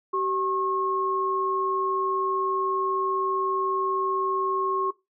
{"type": "tone pair together", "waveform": "sine", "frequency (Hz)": [382.9, 1084], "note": ["G4", "C#6"], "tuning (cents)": [-41, -39], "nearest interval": "octave + tritone", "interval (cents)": 1802, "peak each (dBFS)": [-27, -25], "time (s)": [0.13, 4.91], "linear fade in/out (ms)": 10, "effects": ["noise-tail reverb RT60 0.2 s tail -17 dB re dry"]}